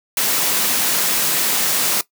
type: high-pass noise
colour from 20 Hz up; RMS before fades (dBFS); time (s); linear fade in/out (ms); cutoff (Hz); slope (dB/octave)
white; -18; 0.17-2.01; 2; 130; 48
effects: noise-tail reverb RT60 0.1 s tail -18 dB re dry